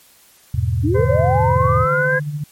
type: chord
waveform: sine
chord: E major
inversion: none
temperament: equal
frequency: 82.41 / 103.83 / 123.47 Hz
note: E2 / G#2 / B2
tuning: 0 / 0 / 0 cents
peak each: -20 dBFS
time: 0.54-1.85 s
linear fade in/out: 5 ms
type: linear sweep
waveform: sine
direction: up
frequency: 269.6 to 1661.2 Hz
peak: -16 dBFS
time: 0.83-2.2 s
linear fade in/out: 20 ms
type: harmonic tone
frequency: 512 Hz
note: C5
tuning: 38 cents flat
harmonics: 1 / 2 / 3 / 4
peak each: -18 / -28 / -32 / -35 dBFS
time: 0.94-2.2 s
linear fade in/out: 20 ms
type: tone with tremolo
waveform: sine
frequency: 147.8 Hz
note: D3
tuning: 11 cents sharp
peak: -19 dBFS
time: 0.98-2.44 s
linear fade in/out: 5 ms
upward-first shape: sine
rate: 14 Hz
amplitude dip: 55%
effects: white hiss -50 dBFS RMS until 2.51 s + MP3 64 kbps